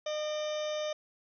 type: harmonic tone with a mistuned harmonic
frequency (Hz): 608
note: D#5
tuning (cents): -40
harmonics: 1 / 2 / 3 / 4 / 5 / 6 / 8 / 9 / 10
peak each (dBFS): -32 / -45 / -49 / -48 / -47 / -44 / -55 / -53 / -50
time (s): 0.06-0.93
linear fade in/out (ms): 5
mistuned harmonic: 4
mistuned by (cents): -51
effects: none